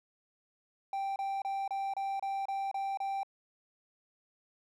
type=tone bursts; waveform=triangle; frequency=784 Hz; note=G5; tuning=in tune; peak=-30 dBFS; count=9; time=0.93-3.232 s; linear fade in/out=2 ms; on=230 ms; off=29 ms; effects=none